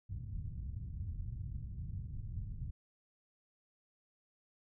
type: low-pass noise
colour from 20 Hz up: white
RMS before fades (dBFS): -42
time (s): 0.09-2.71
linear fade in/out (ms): 10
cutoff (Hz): 120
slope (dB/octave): 24
effects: none